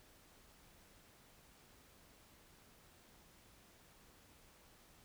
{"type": "silence", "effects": ["pink hiss -65 dBFS RMS until 5.04 s"]}